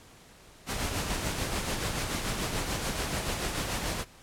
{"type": "noise with tremolo", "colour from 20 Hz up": "pink", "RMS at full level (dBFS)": -30, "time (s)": [0.66, 4.05], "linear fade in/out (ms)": 50, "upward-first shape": "sine", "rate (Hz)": 6.9, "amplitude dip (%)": 40, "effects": ["pink hiss -54 dBFS RMS until 4.22 s", "low-pass 11000 Hz 12 dB/octave"]}